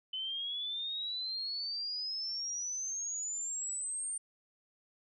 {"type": "exponential sweep", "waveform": "sine", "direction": "up", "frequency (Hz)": [3027, 8870], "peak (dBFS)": -35, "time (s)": [0.13, 4.18], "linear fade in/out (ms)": 5, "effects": []}